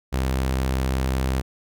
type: tone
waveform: sawtooth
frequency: 65.41 Hz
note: C2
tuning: in tune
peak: -17 dBFS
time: 0.12-1.42 s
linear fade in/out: 20 ms
effects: none